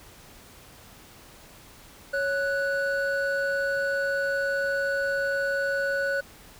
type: tone pair together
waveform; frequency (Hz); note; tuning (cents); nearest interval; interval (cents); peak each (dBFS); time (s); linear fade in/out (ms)
triangle; 554.4 / 1480; C#5 / F#6; 0 / 0; octave + perfect fourth; 1700; -25 / -25; 2.13-6.21; 10
effects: pink hiss -50 dBFS RMS until 6.59 s